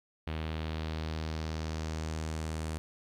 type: tone with low-pass filter sweep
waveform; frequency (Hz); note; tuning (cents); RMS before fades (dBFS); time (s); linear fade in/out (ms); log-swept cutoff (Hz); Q
sawtooth; 79; D#2; +27; -36; 0.27-2.78; 0; 3100 to 9400; 1.8
effects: 11-bit